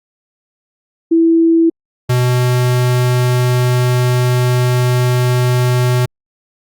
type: tone pair in turn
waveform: sine / square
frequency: 330 / 124.43 Hz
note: E4 / B2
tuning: +2 / +13 cents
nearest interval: octave + perfect fourth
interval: 1689 cents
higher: first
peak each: -7 / -11 dBFS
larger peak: first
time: 1.11-1.7 / 2.09-6.06 s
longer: second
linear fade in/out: 10 ms
effects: Opus 32 kbps